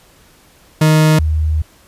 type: tone pair in turn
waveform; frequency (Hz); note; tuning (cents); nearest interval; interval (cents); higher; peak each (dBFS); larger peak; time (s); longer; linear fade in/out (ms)
40% pulse / sine; 155.56 / 77.78; D#3 / D#2; 0 / 0; octave; 1200; first; -7 / -12; first; 0.81-1.19 / 1.19-1.62; second; 5
effects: pink hiss -48 dBFS RMS until 1.87 s + resampled to 32000 Hz